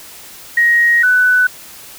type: tone pair in turn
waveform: sine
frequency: 1883 / 1494.5 Hz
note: A#6 / F#6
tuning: +17 / +17 cents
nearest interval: major third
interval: 400 cents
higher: first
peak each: -8 dBFS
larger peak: neither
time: 0.57-1.03 / 1.03-1.47 s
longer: first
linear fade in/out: 5 ms
effects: white hiss -36 dBFS RMS until 1.98 s